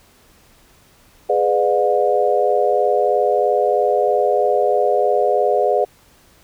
sine chord, G# diminished seventh, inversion none, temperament just, 415.3 / 498.4 / 598 / 717.6 Hz, G#4 / B4 / D5 / F5, 0 / +16 / +31 / +47 cents, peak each -19 dBFS, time 1.29-5.85 s, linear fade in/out 10 ms, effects pink hiss -52 dBFS RMS until 6.43 s

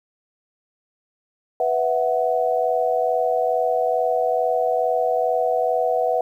sine chord, B suspended fourth, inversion none, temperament just, 493.9 / 658.5 / 740.8 Hz, B4 / E5 / F#5, 0 / -2 / +2 cents, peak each -22 dBFS, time 1.6-6.21 s, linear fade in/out 2 ms, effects 9-bit

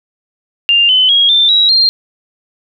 sine tone with pitch steps, 2798 / 3034 / 3289 / 3566 / 3867 / 4192 Hz, F7 / F#7 / G#7 / A7 / B7 / C8, +3 / +43 / -18 / +22 / -37 / +2 cents, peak -6 dBFS, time 0.69-1.89 s, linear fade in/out 0 ms, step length 200 ms, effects none

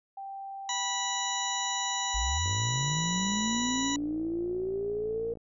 sine tone, 784 Hz, G5, in tune, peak -37 dBFS, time 0.17-2.38 s, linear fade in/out 5 ms
harmonic tone, 979 Hz, B5, 15 cents flat, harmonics 1 / 2 / 3 / 4 / 6 / 7, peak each -35 / -38 / -39 / -35 / -37 / -36 dBFS, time 0.69-3.96 s, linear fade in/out 2 ms
sine linear sweep, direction up, 49 to 466.2 Hz, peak -29 dBFS, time 2.14-5.34 s, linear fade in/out 10 ms
click train, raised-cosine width 2 ms, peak -32 dBFS, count 167, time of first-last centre 2.46-5.372 s, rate 57 Hz
effects none

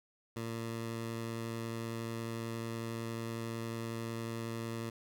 15% pulse tone with vibrato, 114.6 Hz, A#2, 29 cents flat, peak -31 dBFS, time 0.36-4.9 s, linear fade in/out 5 ms, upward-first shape triangle, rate 11 Hz, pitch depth 10 cents each way, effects none

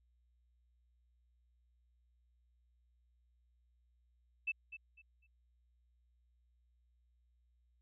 sine tone with echo, 2637 Hz, E7, in tune, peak -33 dBFS, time 4.47-4.52 s, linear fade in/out 10 ms, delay 250 ms, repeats 3, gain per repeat -12 dB, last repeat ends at 5.27 s, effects added 60 Hz sine -70 dBFS peak until 7.81 s

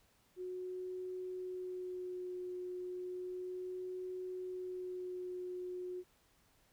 sine tone with vibrato, 365.1 Hz, F#4, 23 cents flat, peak -40 dBFS, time 0.36-6.04 s, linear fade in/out 50 ms, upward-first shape sine, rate 0.33 Hz, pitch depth 14 cents each way, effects pink hiss -71 dBFS RMS until 6.72 s

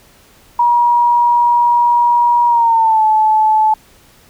sine tone with pitch glide, 956 to 866.6 Hz, A#5 to A5, +43 to -27 cents, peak -8 dBFS, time 0.59-3.74 s, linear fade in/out 5 ms, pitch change -170 cents, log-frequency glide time 2.47-3.04 s, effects pink hiss -47 dBFS RMS until 4.29 s

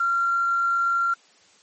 sine tone with quantisation, 1377 Hz, F6, 25 cents flat, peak -19 dBFS, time 0-1.14 s, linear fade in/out 5 ms, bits 7, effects white hiss -56 dBFS RMS until 1.62 s + MP3 32 kbps

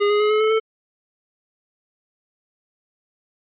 square tone with pitch steps, 409.7 / 415.9 / 422.2 / 428.6 / 435.1 / 441.6 Hz, G#4 / G#4 / G#4 / A4 / A4 / A4, -24 / +2 / +29 / -45 / -19 / +6 cents, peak -16 dBFS, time 0-0.6 s, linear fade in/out 20 ms, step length 100 ms, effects resampled to 8000 Hz

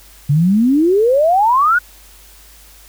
sine exponential sweep, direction up, 137.3 to 1501 Hz, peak -9 dBFS, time 0.29-1.79 s, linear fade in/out 10 ms, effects added 50 Hz sine -44 dBFS peak until 2.88 s + white hiss -44 dBFS RMS until 2.88 s

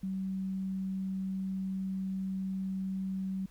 sine tone, 190.5 Hz, G3, 49 cents flat, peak -32 dBFS, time 0.03-3.46 s, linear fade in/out 5 ms, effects added 50 Hz sine -58 dBFS peak until 3.5 s + pink hiss -65 dBFS RMS until 3.5 s

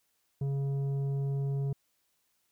sine tone with tanh clipping, 138.5 Hz, C#3, 1 cent flat, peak -30 dBFS, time 0.41-1.73 s, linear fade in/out 5 ms, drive 8 dB, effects white hiss -75 dBFS RMS until 2.51 s

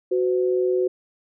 sine tone pair together, 370 / 506.6 Hz, F#4 / B4, 0 / +44 cents, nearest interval perfect fourth, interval 544 cents, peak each -19 / -25 dBFS, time 0.11-0.88 s, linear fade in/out 10 ms, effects none

